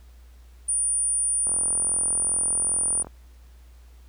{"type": "tone", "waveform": "sine", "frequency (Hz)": 9380, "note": "D9", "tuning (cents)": -3, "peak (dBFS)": -21, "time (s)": [0.68, 3.03], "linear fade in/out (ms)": 10}
{"type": "click train", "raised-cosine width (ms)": 1, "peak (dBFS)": -25, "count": 69, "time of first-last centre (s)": [1.47, 3.07], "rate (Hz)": 42.5}
{"effects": ["added 60 Hz sine -46 dBFS peak until 4.08 s", "pink hiss -61 dBFS RMS until 4.08 s"]}